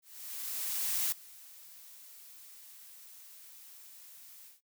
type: noise with ADSR envelope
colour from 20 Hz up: blue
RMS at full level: -31 dBFS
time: 0.02-4.61 s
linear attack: 1100 ms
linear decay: 5 ms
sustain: -22 dB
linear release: 150 ms
effects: noise-tail reverb RT60 0.1 s tail -18 dB re dry